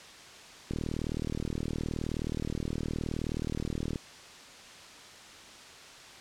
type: click train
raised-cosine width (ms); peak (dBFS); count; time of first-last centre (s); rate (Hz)
3; -20; 128; 0.71-3.958; 39.1
effects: white hiss -49 dBFS RMS until 6.2 s + low-pass 6000 Hz 12 dB/octave